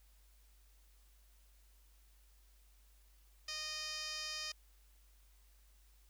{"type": "tone with band-pass filter", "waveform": "15% pulse", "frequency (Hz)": 617, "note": "D#5", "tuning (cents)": -15, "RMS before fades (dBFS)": -43, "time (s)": [3.48, 4.52], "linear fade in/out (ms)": 5, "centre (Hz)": 4500, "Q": 7.2, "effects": ["added 50 Hz sine -63 dBFS peak until 6.09 s", "white hiss -72 dBFS RMS until 6.09 s"]}